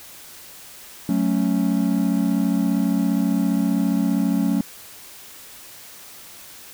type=chord; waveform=triangle; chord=F# minor; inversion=none; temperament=equal; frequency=185 / 220 / 277.2 Hz; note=F#3 / A3 / C#4; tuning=0 / 0 / 0 cents; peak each=-20 dBFS; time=1.09-4.61 s; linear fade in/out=2 ms; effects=white hiss -42 dBFS RMS until 6.73 s